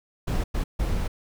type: noise bursts at uneven times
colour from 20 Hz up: brown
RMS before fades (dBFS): -25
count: 3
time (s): 0.27-0.44 / 0.54-0.64 / 0.79-1.08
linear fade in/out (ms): 10
effects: none